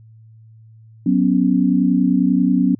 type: chord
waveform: sine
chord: F# suspended fourth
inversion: none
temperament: equal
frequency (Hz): 185 / 246.9 / 277.2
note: F#3 / B3 / C#4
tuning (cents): 0 / 0 / 0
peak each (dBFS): -17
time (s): 1.06-2.75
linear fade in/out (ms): 5
effects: added 111 Hz sine -42 dBFS peak until 2.79 s